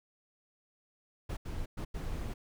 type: noise bursts at uneven times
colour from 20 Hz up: brown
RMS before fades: -37 dBFS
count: 4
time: 1.29-1.37 / 1.45-1.66 / 1.77-1.85 / 1.94-2.34 s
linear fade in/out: 10 ms
effects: none